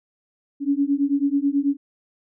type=beating tone pair; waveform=sine; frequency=277.2 / 286.4 Hz; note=C#4 / D4; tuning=0 / -43 cents; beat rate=9.2 Hz; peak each=-21 dBFS; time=0.6-1.77 s; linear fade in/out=50 ms; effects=none